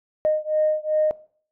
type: beating tone pair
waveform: sine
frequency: 615 / 617.6 Hz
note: D#5 / D#5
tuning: -20 / -13 cents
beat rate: 2.6 Hz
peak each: -21 dBFS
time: 0.25-1.11 s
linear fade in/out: 0 ms
effects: noise-tail reverb RT60 0.5 s tail -20 dB re dry + tanh soft clip ceiling -11 dBFS